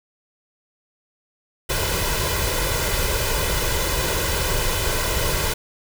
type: noise with comb filter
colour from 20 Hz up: pink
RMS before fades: -22 dBFS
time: 1.69-5.54 s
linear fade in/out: 10 ms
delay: 2 ms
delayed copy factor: +0.65
effects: none